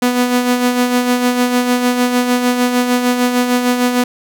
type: tone with tremolo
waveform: sawtooth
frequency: 246.9 Hz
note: B3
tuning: in tune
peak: -6 dBFS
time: 0.02-4.04 s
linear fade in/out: 5 ms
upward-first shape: sine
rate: 6.6 Hz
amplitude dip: 50%
effects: none